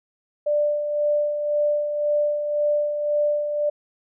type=tone with tremolo; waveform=sine; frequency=591 Hz; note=D5; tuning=11 cents sharp; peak=-17 dBFS; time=0.46-3.7 s; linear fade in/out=10 ms; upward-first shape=sine; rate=1.9 Hz; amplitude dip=50%; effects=none